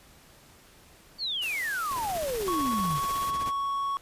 sine exponential sweep, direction down, 4630 to 132.8 Hz, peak -28 dBFS, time 1.18-3.01 s, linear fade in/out 50 ms
white high-pass noise, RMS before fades -40 dBFS, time 1.41-3.31 s, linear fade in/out 20 ms, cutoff 220 Hz, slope 24 dB/octave
pink noise with tremolo, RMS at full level -38 dBFS, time 1.9-3.52 s, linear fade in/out 20 ms, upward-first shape sine, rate 16 Hz, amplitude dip 65%
triangle tone, 1111 Hz, C#6, 4 cents sharp, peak -25 dBFS, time 2.48-3.97 s, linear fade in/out 0 ms
effects pink hiss -55 dBFS RMS until 4.01 s + resampled to 32000 Hz

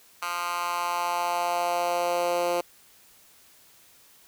10% pulse tone with high-pass filter sweep, 174.61 Hz, F3, in tune, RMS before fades -27 dBFS, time 0.22-2.61 s, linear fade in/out 5 ms, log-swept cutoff 1300 to 450 Hz, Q 2.5, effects white hiss -56 dBFS RMS until 4.27 s

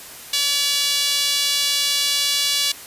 sawtooth tone with high-pass filter, 571 Hz, D5, 49 cents flat, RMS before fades -20 dBFS, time 0.33-2.72 s, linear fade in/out 5 ms, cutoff 3600 Hz, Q 2, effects white hiss -38 dBFS RMS until 2.86 s + resampled to 32000 Hz

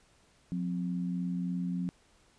sine tone pair together, 178.39 / 261.6 Hz, F3 / C4, +37 / 0 cents, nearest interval perfect fifth, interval 663 cents, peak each -31 / -38 dBFS, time 0.52-1.89 s, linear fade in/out 0 ms, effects pink hiss -65 dBFS RMS until 2.38 s + resampled to 22050 Hz

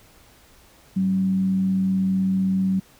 sine tone with frequency modulation, 190 Hz, F#3, 46 cents sharp, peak -18 dBFS, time 0.96-2.8 s, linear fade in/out 10 ms, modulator 84.3 Hz, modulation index 0.21, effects pink hiss -53 dBFS RMS until 2.99 s

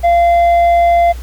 sine tone with tanh clipping, 689 Hz, F5, 24 cents flat, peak -8 dBFS, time 0.03-1.13 s, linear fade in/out 20 ms, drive 5 dB, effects added 60 Hz sine -23 dBFS peak until 1.22 s + pink hiss -39 dBFS RMS until 1.22 s

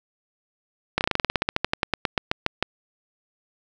slowing click train, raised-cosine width 0.3 ms, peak -4 dBFS, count 22, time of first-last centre 0.98-2.626 s, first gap 29 ms, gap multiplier 1.09, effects none

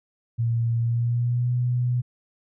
sine tone with pitch glide, 116.3 to 123.22 Hz, A#2 to B2, -4 to -4 cents, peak -20 dBFS, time 0.38-2.02 s, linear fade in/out 20 ms, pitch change +100 cents, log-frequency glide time 0.8-1.52 s, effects none

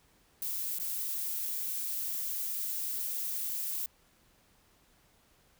violet noise with dropouts, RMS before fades -35 dBFS, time 0.42-3.86 s, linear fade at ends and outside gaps 1 ms, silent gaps 0.786-0.798 s, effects pink hiss -66 dBFS RMS until 5.59 s

